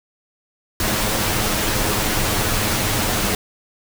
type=noise with comb filter; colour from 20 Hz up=pink; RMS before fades=-20 dBFS; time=0.8-3.35 s; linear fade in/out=2 ms; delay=9.5 ms; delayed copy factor=+0.55; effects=none